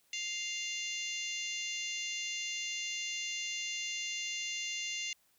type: harmonic tone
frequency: 698.5 Hz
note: F5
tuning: in tune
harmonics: 3 / 4 / 5 / 6 / 7 / 8 / 9 / 10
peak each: -42 / -39 / -46 / -47 / -50 / -53 / -43 / -49 dBFS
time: 0.13-5.13 s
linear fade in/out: 2 ms
effects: white hiss -71 dBFS RMS until 5.38 s